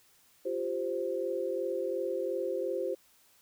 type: chord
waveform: sine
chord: F suspended second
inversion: none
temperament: equal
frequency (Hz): 349.2 / 392 / 523.3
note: F4 / G4 / C5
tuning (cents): 0 / 0 / 0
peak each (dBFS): -36 / -35 / -33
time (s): 0.45-2.95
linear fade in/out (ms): 10
effects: white hiss -64 dBFS RMS until 3.41 s